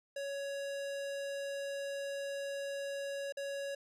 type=tone with dropouts; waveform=square; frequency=558 Hz; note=C#5; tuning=11 cents sharp; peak=-38 dBFS; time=0.16-3.75 s; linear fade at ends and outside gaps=5 ms; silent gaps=3.324-3.37 s; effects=low-pass 10000 Hz 12 dB/octave